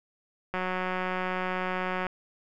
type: click train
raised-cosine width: 0.5 ms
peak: -16 dBFS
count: 282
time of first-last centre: 0.54-2.067 s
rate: 184 Hz
effects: none